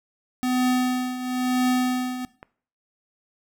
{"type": "tone with tremolo", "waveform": "square", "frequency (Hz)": 252.2, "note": "B3", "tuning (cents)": 36, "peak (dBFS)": -19, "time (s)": [0.43, 2.25], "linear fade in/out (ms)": 0, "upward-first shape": "triangle", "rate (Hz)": 1, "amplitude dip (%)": 75}
{"type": "click", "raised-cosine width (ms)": 0.5, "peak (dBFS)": -24, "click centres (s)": 2.429}
{"effects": ["noise-tail reverb RT60 0.5 s tail -20 dB re dry"]}